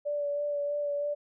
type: tone with vibrato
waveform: sine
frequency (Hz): 580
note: D5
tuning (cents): -22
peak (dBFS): -28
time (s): 0.05-1.15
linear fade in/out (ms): 20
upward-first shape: sine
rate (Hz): 3.1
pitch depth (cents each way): 17
effects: none